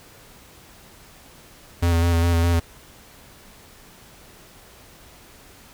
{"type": "tone with vibrato", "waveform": "square", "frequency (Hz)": 84.8, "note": "E2", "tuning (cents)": 50, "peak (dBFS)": -17, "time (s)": [1.82, 2.6], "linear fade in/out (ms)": 10, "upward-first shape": "square", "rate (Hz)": 4.9, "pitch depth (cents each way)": 22, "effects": ["pink hiss -48 dBFS RMS until 5.73 s"]}